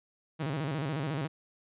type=tone with vibrato; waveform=sawtooth; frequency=146.83 Hz; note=D3; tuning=in tune; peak=-27 dBFS; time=0.39-1.28 s; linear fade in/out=20 ms; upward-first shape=square; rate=14 Hz; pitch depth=140 cents each way; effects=resampled to 8000 Hz